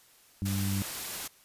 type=harmonic tone; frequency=98 Hz; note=G2; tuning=in tune; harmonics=1 / 2 / 3; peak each=-30 / -32 / -42 dBFS; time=0.42-0.82 s; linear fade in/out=0 ms
type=noise; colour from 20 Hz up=white; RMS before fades=-37 dBFS; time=0.45-1.28 s; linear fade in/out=10 ms
effects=white hiss -60 dBFS RMS until 1.44 s + resampled to 32000 Hz